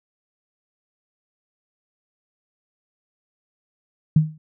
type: tone with exponential decay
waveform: sine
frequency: 155.56 Hz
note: D#3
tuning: in tune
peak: -8 dBFS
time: 4.16-4.38 s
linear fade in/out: 5 ms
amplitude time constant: 47 ms
effects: none